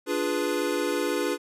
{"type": "chord", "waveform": "square", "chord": "D diminished seventh", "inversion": "none", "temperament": "equal", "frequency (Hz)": [293.7, 349.2, 415.3, 493.9], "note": ["D4", "F4", "Ab4", "Cb5"], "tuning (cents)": [0, 0, 0, 0], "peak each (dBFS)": -31, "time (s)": [0.06, 1.38], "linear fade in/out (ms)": 50, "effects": ["resampled to 32000 Hz"]}